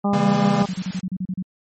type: harmonic tone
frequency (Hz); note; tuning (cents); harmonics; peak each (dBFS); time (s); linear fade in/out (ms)
201.5; G3; +48; 1 / 2 / 3 / 4 / 5 / 6; -18 / -29 / -28 / -25 / -33 / -31; 0.04-0.66; 10
type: chord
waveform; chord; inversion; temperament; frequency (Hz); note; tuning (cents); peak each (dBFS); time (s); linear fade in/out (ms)
square; C# diminished seventh; none; equal; 138.59 / 164.81 / 196 / 233.1; C#3 / E3 / G3 / Bb3; 0 / 0 / 0 / 0; -26; 0.13-0.63; 5
type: noise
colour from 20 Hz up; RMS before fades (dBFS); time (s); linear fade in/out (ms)
white; -35; 0.33-1.01; 10
type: tone bursts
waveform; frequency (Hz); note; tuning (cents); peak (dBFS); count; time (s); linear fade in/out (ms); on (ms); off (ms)
sine; 185; F#3; 0; -22; 10; 0.6-1.426; 5; 52; 34
effects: low-pass 7000 Hz 12 dB/octave + MP3 32 kbps